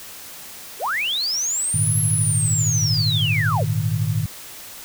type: linear two-way sweep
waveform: sine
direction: up then down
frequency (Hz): 321.2 to 11290 to 321.2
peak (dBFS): -20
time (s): 0.79-3.65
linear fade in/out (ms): 50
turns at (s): 1.99
type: chord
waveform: sine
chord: Ab suspended second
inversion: none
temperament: equal with one note detuned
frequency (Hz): 103.83 / 116.54 / 154.22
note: Ab2 / Bb2 / Eb3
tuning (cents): 0 / 0 / -15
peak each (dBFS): -23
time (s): 1.74-4.26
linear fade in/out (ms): 5
effects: white hiss -38 dBFS RMS until 4.84 s